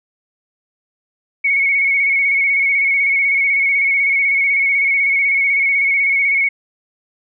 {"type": "tone with vibrato", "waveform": "sine", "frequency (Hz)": 2213, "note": "C#7", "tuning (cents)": -3, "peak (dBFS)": -12, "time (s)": [1.44, 6.49], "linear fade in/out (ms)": 10, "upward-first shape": "square", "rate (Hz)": 16, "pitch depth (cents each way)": 28, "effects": []}